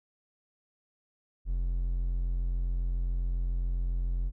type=tone; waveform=triangle; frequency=43.65 Hz; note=F1; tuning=in tune; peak=-25 dBFS; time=1.45-4.32 s; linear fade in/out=50 ms; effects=none

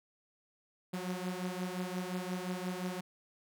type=beating tone pair; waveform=sawtooth; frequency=180 / 185.7 Hz; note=F#3 / F#3; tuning=-47 / +7 cents; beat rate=5.7 Hz; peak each=-34 / -36 dBFS; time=0.93-3.01 s; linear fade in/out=10 ms; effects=none

